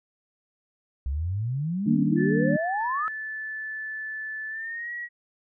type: exponential sweep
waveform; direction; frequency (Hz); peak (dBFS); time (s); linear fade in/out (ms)
sine; up; 63.8 to 1321; -25; 1.06-3.08; 0
type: chord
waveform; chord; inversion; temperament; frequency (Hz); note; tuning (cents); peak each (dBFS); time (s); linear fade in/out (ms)
sine; Eb major seventh; none; equal; 155.56 / 196 / 233.1 / 293.7; Eb3 / G3 / Bb3 / D4; 0 / 0 / 0 / 0; -26; 1.86-2.57; 10
type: tone with pitch glide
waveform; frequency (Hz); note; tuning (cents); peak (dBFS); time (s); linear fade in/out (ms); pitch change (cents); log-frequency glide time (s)
sine; 1746 to 1915.1; A6 to A#6; -14 to +46; -31; 2.16-5.09; 50; +160; 4.49-4.92
effects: none